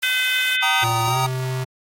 white high-pass noise, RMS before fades -32 dBFS, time 0.02-0.56 s, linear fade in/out 5 ms, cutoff 680 Hz, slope 12 dB/octave
harmonic tone, 509 Hz, C5, 48 cents flat, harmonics 3 / 4 / 5 / 6 / 7, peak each -23 / -25 / -24 / -27 / -25 dBFS, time 0.03-0.84 s, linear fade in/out 2 ms
square chord, Eb major, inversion first, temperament equal with one note detuned, 771.4 / 932.3 / 1244.5 Hz, G5 / Bb5 / Eb6, -28 / 0 / 0 cents, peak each -25 dBFS, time 0.62-1.27 s, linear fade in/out 10 ms
square tone with pitch glide, 116.54 to 129.31 Hz, A#2 to C3, 0 to -20 cents, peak -23 dBFS, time 0.82-1.65 s, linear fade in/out 20 ms, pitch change +180 cents, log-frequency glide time 1.06-1.18 s
effects AAC 48 kbps

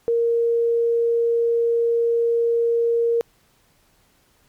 sine tone, 466.2 Hz, A#4, in tune, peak -16 dBFS, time 0.08-3.21 s, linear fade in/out 0 ms, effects pink hiss -60 dBFS RMS until 4.48 s + MP3 96 kbps

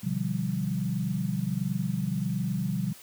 sine chord, G dominant seventh, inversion first, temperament equal with one note detuned, 124.83 / 146.83 / 174.61 / 196 Hz, B2 / D3 / F3 / G3, +19 / 0 / 0 / 0 cents, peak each -33 / -33 / -31 / -31 dBFS, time 0.03-2.93 s, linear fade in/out 10 ms, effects white hiss -50 dBFS RMS until 3.02 s + high-pass 60 Hz 12 dB/octave

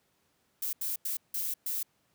violet noise bursts at uneven times, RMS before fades -33 dBFS, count 5, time 0.62-0.73 / 0.81-0.96 / 1.05-1.17 / 1.34-1.54 / 1.66-1.83 s, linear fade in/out 5 ms, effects pink hiss -72 dBFS RMS until 2.14 s + high-pass 100 Hz 12 dB/octave

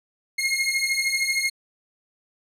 sawtooth beating tone pair, 2142 / 2155 Hz, C7 / C#7, +40 / -49 cents, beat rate 13 Hz, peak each -21 dBFS, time 0.38-1.5 s, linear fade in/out 10 ms, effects low-pass 12000 Hz 12 dB/octave

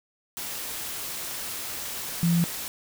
sine tone in noise, 170.3 Hz, F3, 43 cents flat, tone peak -19 dBFS, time 2.23-2.44 s, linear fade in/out 0 ms, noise white, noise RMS -34 dBFS, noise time 0.37-2.68 s, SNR +12 dB, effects none

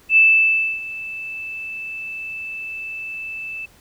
sine tone with ADSR envelope, 2637 Hz, E7, in tune, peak -8 dBFS, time 0.09-3.66 s, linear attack 76 ms, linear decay 630 ms, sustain -19 dB, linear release 12 ms, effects pink hiss -52 dBFS RMS until 3.8 s

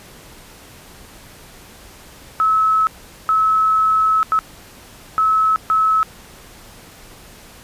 sine tone bursts at uneven times, 1295 Hz, E6, 31 cents flat, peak -12 dBFS, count 5, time 2.4-2.87 / 3.29-4.23 / 4.32-4.39 / 5.18-5.56 / 5.7-6.03 s, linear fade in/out 0 ms, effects pink hiss -42 dBFS RMS until 7.63 s + resampled to 32000 Hz

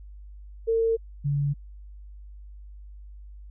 sine tone pair in turn, 453.4 / 142.81 Hz, A#4 / D3, -48 / -48 cents, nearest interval octave + minor sixth, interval 2000 cents, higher first, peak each -20 / -22 dBFS, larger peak first, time 0.67-0.97 / 1.24-1.54 s, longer neither, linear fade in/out 20 ms, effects added 50 Hz sine -41 dBFS peak until 3.5 s

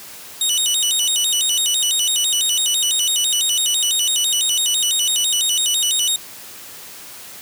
20% pulse tone with vibrato, 3322 Hz, G#7, in tune, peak -10 dBFS, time 0.41-6.16 s, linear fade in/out 2 ms, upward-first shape square, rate 6 Hz, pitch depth 200 cents each way, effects white hiss -37 dBFS RMS until 7.41 s + high-pass 80 Hz 12 dB/octave

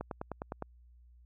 click train, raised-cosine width 1 ms, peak -23 dBFS, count 7, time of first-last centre 0.01-0.623 s, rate 9.78 Hz, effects added 60 Hz sine -56 dBFS peak until 1.25 s

